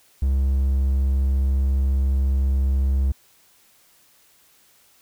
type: tone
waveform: triangle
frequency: 67.2 Hz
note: C2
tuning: 47 cents sharp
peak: -15 dBFS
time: 0.22-3.12 s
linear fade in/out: 5 ms
effects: white hiss -57 dBFS RMS until 5.01 s